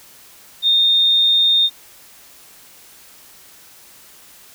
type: tone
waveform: sine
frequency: 3659 Hz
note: A#7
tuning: 33 cents flat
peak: -11 dBFS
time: 0.62-1.7 s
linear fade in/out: 50 ms
effects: white hiss -45 dBFS RMS until 4.54 s